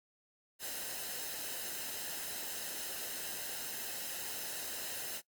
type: noise with comb filter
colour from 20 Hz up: white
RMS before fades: -41 dBFS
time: 0.59-5.22 s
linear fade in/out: 50 ms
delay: 0.87 ms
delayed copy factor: -0.55
effects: noise-tail reverb RT60 0.1 s tail -21 dB re dry + Opus 48 kbps